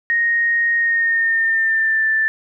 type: tone with pitch glide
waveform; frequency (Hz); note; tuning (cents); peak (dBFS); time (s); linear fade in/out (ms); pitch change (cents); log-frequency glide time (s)
sine; 1864.7 to 1767.2; A#6 to A6; 0 to +7; -14; 0.1-2.28; 0; -93; 0.76-2.07
effects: none